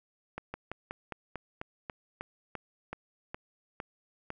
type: slowing click train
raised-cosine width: 0.5 ms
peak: -22 dBFS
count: 14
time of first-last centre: 0.38-4.304 s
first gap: 160 ms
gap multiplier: 1.1
effects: none